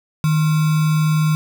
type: tone with sample-and-hold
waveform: sine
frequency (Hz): 155.56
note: D#3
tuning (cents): 0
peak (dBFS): -13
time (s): 0.24-1.35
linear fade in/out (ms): 0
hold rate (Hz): 1225
effects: none